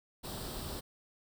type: noise with comb filter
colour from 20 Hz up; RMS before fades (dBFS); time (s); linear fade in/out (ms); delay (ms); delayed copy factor
pink; -41; 0.23-0.81; 20; 0.23; +0.6
effects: none